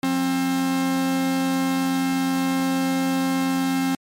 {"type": "tone pair together", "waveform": "45% pulse", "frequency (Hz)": [177.33, 265.7], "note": ["F3", "C4"], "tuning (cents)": [27, 27], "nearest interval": "perfect fifth", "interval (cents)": 700, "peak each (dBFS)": [-29, -20], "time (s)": [0.03, 3.95], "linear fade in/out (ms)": 2, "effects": ["MP3 64 kbps"]}